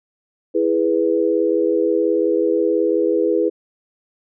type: chord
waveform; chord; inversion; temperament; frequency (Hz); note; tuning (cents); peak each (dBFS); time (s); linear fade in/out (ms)
sine; E major; none; equal; 329.6 / 415.3 / 493.9; E4 / G#4 / B4; 0 / 0 / 0; -19; 0.54-3.5; 20
effects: none